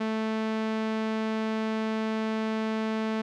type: tone with low-pass filter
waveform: sawtooth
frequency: 219.7 Hz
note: A3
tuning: 2 cents flat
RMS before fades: -29 dBFS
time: 0-3.22 s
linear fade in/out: 10 ms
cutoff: 3400 Hz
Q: 0.67
effects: none